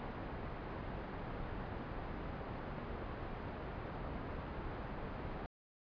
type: low-pass noise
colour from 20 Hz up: pink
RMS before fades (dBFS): -44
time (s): 0-5.46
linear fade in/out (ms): 0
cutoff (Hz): 1400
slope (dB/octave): 12
effects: resampled to 11025 Hz